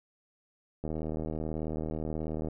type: click train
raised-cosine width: 2 ms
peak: -22 dBFS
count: 130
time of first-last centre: 0.84-2.485 s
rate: 78.4 Hz
effects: none